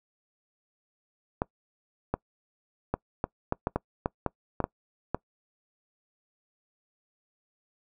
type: clicks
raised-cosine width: 1 ms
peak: -12 dBFS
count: 12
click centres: 1.419 / 2.14 / 2.94 / 3.241 / 3.524 / 3.671 / 3.76 / 4.059 / 4.263 / 4.603 / 4.641 / 5.146 s
effects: noise-tail reverb RT60 0.1 s tail -24 dB re dry